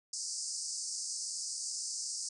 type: band-pass noise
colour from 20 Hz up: pink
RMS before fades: -39 dBFS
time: 0.13-2.29 s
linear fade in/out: 5 ms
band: 4700 to 9100 Hz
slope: 96 dB/octave
effects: none